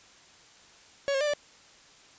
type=tone with pitch steps; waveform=45% pulse; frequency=559 / 540 / 596 / 585 Hz; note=C#5 / C#5 / D5 / D5; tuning=+14 / -45 / +25 / -7 cents; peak=-25 dBFS; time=1.08-1.336 s; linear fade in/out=0 ms; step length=64 ms; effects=white hiss -55 dBFS RMS until 2.18 s + resampled to 16000 Hz